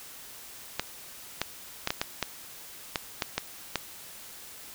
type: clicks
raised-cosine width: 0.2 ms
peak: -9 dBFS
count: 10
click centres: 0.796 / 1.416 / 1.874 / 1.905 / 2.015 / 2.227 / 2.958 / 3.222 / 3.38 / 3.757 s
effects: white hiss -46 dBFS RMS until 4.74 s